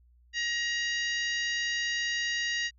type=harmonic tone with a mistuned harmonic; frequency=945 Hz; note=A#5; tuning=23 cents sharp; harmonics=2 / 3 / 4 / 5 / 6 / 7; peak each=-30 / -35 / -39 / -39 / -43 / -42 dBFS; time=0.33-2.71 s; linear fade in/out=50 ms; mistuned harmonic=4; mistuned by=+17 cents; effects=added 60 Hz sine -58 dBFS peak until 2.78 s